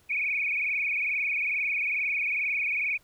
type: tone with frequency modulation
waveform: sine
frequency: 2358 Hz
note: D7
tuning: 6 cents sharp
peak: -25 dBFS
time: 0.09-2.98 s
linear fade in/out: 20 ms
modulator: 22.3 Hz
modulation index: 6.9
effects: pink hiss -63 dBFS RMS until 3.03 s